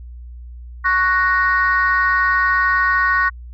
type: chord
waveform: sine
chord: F# major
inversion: second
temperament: equal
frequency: 1108.7 / 1480 / 1864.7 Hz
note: C#6 / F#6 / A#6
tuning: 0 / 0 / 0 cents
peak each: -17 dBFS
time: 0.84-3.3 s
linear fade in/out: 20 ms
effects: tanh soft clip ceiling -6 dBFS + added 60 Hz sine -32 dBFS peak until 3.53 s